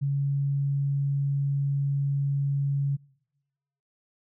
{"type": "tone", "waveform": "sine", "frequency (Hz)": 140, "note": "C#3", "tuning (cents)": 18, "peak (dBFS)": -23, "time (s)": [0.01, 2.97], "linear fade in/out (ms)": 20, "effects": ["noise-tail reverb RT60 1.0 s tail -26 dB re dry"]}